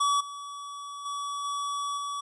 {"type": "tone with level steps", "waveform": "square", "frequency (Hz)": 1141, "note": "C#6", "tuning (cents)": 50, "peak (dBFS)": [-23, -38, -32, -30, -32], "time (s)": [0, 2.21], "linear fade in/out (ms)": 10, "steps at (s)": [0.2, 1.05, 1.44, 1.97], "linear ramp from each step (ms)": 10, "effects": ["resampled to 24000 Hz"]}